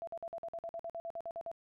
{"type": "tone bursts", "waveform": "sine", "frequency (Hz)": 671, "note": "E5", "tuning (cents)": 31, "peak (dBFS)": -38, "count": 15, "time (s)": [0.02, 1.515], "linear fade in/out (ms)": 0, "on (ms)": 53, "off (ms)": 50, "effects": []}